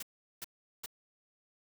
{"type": "noise bursts", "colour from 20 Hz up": "white", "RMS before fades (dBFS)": -41, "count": 3, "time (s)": [0, 0.861], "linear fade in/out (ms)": 5, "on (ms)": 27, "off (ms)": 390, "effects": []}